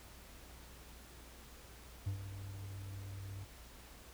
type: tone with ADSR envelope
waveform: triangle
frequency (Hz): 98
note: G2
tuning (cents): 0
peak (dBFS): -31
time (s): 2.06-3.45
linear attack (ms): 11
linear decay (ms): 100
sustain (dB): -11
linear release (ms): 15
effects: added 60 Hz sine -57 dBFS peak until 4.13 s + pink hiss -57 dBFS RMS until 4.13 s